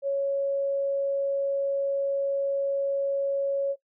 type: tone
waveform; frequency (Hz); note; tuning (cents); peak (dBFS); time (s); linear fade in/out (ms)
sine; 554.4; C#5; 0; -23; 0.02-3.76; 50
effects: noise-tail reverb RT60 0.1 s tail -18 dB re dry